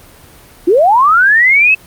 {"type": "linear sweep", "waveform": "sine", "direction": "up", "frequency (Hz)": [314.5, 2637], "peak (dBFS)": -5, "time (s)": [0.67, 1.75], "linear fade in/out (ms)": 10, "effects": ["pink hiss -40 dBFS RMS until 1.86 s", "Opus 32 kbps"]}